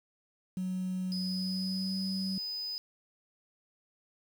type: tone with pitch glide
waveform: sine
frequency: 185 to 191.41 Hz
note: F#3 to G3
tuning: 0 to -41 cents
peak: -30 dBFS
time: 0.57-2.38 s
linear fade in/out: 2 ms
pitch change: +59 cents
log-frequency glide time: 1.16-1.97 s
type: tone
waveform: sine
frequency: 5000 Hz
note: D#8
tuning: 8 cents sharp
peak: -34 dBFS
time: 1.12-2.78 s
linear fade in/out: 0 ms
effects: tanh soft clip ceiling -28 dBFS + 9-bit